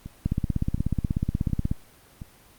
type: two click trains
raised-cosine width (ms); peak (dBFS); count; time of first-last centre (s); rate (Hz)
5; -11 / -23; 25 / 4; 0.26-1.715 / 0.06-2.218; 16.5 / 1.39
effects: pink hiss -54 dBFS RMS until 2.58 s + Opus 24 kbps